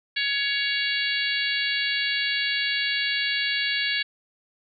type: harmonic tone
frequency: 560 Hz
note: C#5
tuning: 18 cents sharp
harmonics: 3 / 4 / 5 / 6 / 7 / 8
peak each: -28 / -29 / -30 / -31 / -31 / -32 dBFS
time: 0.16-4.03 s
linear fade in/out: 10 ms
effects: none